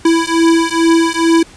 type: beating tone pair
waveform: square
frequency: 329.6 / 331.9 Hz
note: E4 / E4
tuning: 0 / +12 cents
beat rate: 2.3 Hz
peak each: -13 dBFS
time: 0.05-1.43 s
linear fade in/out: 5 ms
effects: pink hiss -40 dBFS RMS until 1.56 s + resampled to 22050 Hz